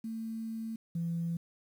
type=tone pair in turn; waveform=sine; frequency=224.2 / 168.34 Hz; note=A3 / E3; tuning=+33 / +37 cents; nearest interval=perfect fourth; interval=496 cents; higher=first; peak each=-35 / -30 dBFS; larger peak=second; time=0.04-0.76 / 0.95-1.37 s; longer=first; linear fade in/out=5 ms; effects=tanh soft clip ceiling -26 dBFS + 10-bit